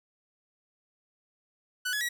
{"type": "tone with pitch steps", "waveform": "sawtooth", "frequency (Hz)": [1490, 1691.9, 1921.2], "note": ["F#6", "G#6", "B6"], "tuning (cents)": [12, 32, -48], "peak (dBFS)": -25, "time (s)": [1.85, 2.09], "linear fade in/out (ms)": 10, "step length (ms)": 80, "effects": []}